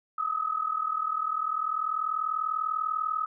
sine tone pair together, 1244.5 / 1284.7 Hz, D#6 / E6, 0 / -45 cents, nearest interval minor second, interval 55 cents, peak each -30 / -29 dBFS, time 0.18-3.26 s, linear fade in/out 5 ms, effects none

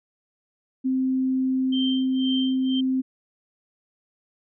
sine tone, 260.8 Hz, C4, 5 cents flat, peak -20 dBFS, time 0.84-3.02 s, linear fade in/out 20 ms
sine tone with tremolo, 3136 Hz, G7, in tune, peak -26 dBFS, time 1.72-2.81 s, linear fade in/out 10 ms, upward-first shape sine, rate 2 Hz, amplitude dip 95%
effects none

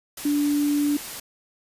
sine tone in noise, 290.9 Hz, D4, 16 cents flat, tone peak -19 dBFS, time 0.25-0.97 s, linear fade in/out 5 ms, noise white, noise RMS -35 dBFS, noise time 0.17-1.2 s, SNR +13 dB, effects resampled to 32000 Hz

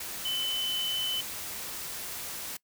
sine tone in noise, 3029 Hz, F#7, 40 cents sharp, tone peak -28 dBFS, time 0.25-1.21 s, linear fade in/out 5 ms, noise white, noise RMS -38 dBFS, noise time 0-2.57 s, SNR +7 dB, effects noise-tail reverb RT60 0.1 s tail -22 dB re dry

